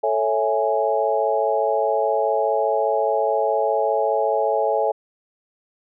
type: chord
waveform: sine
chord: A major seventh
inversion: none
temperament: equal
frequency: 440 / 554.4 / 659.3 / 830.6 Hz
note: A4 / C#5 / E5 / G#5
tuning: 0 / 0 / 0 / 0 cents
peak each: -23 dBFS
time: 0.03-4.92 s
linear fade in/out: 10 ms
effects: none